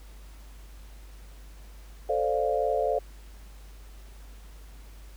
sine chord, D minor seventh, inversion second, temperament equal, 440 / 523.3 / 587.3 / 698.5 Hz, A4 / C5 / D5 / F5, 0 / 0 / 0 / 0 cents, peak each -29 dBFS, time 2.09-2.99 s, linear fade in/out 5 ms, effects added 50 Hz sine -44 dBFS peak until 5.16 s + pink hiss -56 dBFS RMS until 5.16 s

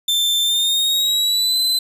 40% pulse tone with pitch glide, 3558 to 4040 Hz, A7 to B7, +19 to +39 cents, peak -14 dBFS, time 0.08-1.79 s, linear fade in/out 5 ms, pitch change +220 cents, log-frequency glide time 0.42-1.58 s, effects resampled to 32000 Hz + 9-bit

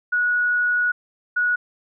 sine tone pair in turn, 1461 / 1461 Hz, F#6 / F#6, -22 / -22 cents, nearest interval unison, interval 0 cents, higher neither, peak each -17 dBFS, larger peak neither, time 0.12-0.92 / 1.36-1.56 s, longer first, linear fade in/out 10 ms, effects none

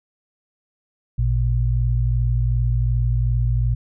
sine tone pair together, 56.02 / 118.7 Hz, A1 / A#2, +32 / +32 cents, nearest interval octave + minor second, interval 1300 cents, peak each -19 dBFS, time 1.18-3.75 s, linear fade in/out 10 ms, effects none

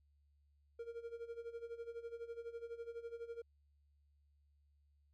triangle tone with tremolo, 466.2 Hz, A#4, in tune, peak -40 dBFS, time 0.79-3.42 s, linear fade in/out 5 ms, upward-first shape sine, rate 12 Hz, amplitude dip 80%, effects added 72 Hz sine -70 dBFS peak until 5.13 s

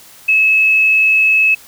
sine tone, 2589 Hz, E7, 32 cents flat, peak -8 dBFS, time 0.28-1.55 s, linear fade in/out 10 ms, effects white hiss -41 dBFS RMS until 1.67 s

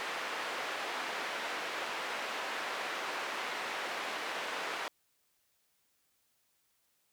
white band-pass noise, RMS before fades -38 dBFS, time 0-4.88 s, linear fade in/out 0 ms, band 430 to 2100 Hz, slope 12 dB/octave, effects white hiss -75 dBFS RMS until 7.12 s

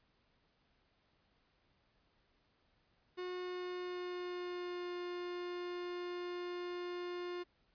45% pulse tone with pitch glide, 362.1 to 354.4 Hz, F#4 to F4, -37 to +25 cents, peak -40 dBFS, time 3.17-7.44 s, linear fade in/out 20 ms, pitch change -38 cents, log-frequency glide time 3.39-4.95 s, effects pink hiss -75 dBFS RMS until 7.74 s + resampled to 11025 Hz

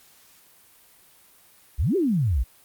sine exponential two-way sweep, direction up then down, 51.91 to 415.3 to 51.91 Hz, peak -19 dBFS, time 1.78-2.44 s, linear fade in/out 20 ms, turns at 1.96 s, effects white hiss -55 dBFS RMS until 2.64 s + Opus 48 kbps

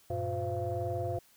sine tone cluster, 94.8 / 115.7 / 357.6 / 514 / 683 Hz, F#2 / A#2 / F4 / C5 / F5, +43 / -13 / +41 / -31 / -39 cents, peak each -36 / -38 / -38 / -38 / -35 dBFS, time 0.1-1.19 s, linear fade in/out 5 ms, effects tanh soft clip ceiling -23 dBFS + white hiss -63 dBFS RMS until 1.36 s

